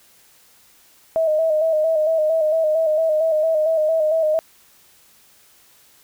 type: tone with vibrato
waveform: sine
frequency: 632 Hz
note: D#5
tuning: 27 cents sharp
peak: -15 dBFS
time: 1.16-4.39 s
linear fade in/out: 0 ms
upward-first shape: square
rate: 4.4 Hz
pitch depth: 45 cents each way
effects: white hiss -53 dBFS RMS until 6.03 s